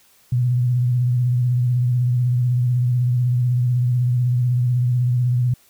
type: tone with vibrato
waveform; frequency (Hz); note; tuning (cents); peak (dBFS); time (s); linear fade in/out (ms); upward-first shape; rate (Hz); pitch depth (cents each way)
sine; 123.47; B2; 0; -15; 0.32-5.54; 5; triangle; 16; 53
effects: white hiss -55 dBFS RMS until 5.69 s